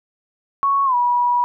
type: tone with pitch glide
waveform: sine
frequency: 1108.7 to 970.8 Hz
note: C#6 to B5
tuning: 0 to -30 cents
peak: -14 dBFS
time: 0.63-1.44 s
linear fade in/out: 0 ms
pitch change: -230 cents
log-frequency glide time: 0.85-0.95 s
effects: none